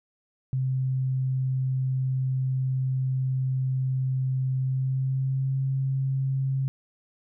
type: tone with pitch glide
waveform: sine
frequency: 130.81 to 134.1 Hz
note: C3 to C3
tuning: 0 to +43 cents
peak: -23 dBFS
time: 0.53-6.68 s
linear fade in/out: 0 ms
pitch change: +43 cents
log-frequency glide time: 4.58-5.59 s
effects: none